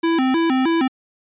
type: tone with vibrato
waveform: square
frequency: 293.7 Hz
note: D4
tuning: in tune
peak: -16 dBFS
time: 0.03-0.88 s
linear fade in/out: 10 ms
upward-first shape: square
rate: 3.2 Hz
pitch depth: 210 cents each way
effects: resampled to 8000 Hz